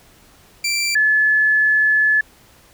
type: tone pair in turn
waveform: 20% pulse / sine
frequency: 2349 / 1722.6 Hz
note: D7 / A6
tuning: 0 / -37 cents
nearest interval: perfect fourth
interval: 537 cents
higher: first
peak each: -13 / -12 dBFS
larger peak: second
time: 0.64-0.95 / 0.95-2.21 s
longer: second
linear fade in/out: 5 ms
effects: pink hiss -50 dBFS RMS until 2.73 s